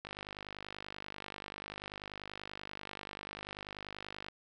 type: click train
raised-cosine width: 0.3 ms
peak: -26 dBFS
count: 214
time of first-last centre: 0.05-4.285 s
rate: 50.3 Hz
effects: none